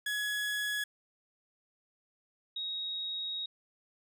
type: tone pair in turn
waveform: 30% pulse / sine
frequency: 1683 / 3778 Hz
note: G#6 / A#7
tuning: +23 / +22 cents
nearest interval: octave + major second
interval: 1399 cents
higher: second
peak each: -29 / -34 dBFS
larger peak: first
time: 0.06-0.84 / 2.56-3.46 s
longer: second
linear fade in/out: 5 ms
effects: none